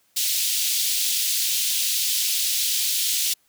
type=high-pass noise; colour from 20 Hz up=pink; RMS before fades=-23 dBFS; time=0.16-3.34 s; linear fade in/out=10 ms; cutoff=3200 Hz; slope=24 dB/octave; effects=white hiss -64 dBFS RMS until 3.48 s